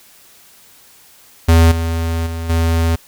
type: tone with level steps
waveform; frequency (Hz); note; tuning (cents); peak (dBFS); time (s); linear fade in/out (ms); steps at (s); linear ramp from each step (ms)
square; 82.6; E2; +4; -7 / -17 / -22 / -13; 1.48-2.96; 10; 1.71 / 2.26 / 2.49; 10
effects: white hiss -46 dBFS RMS until 3.07 s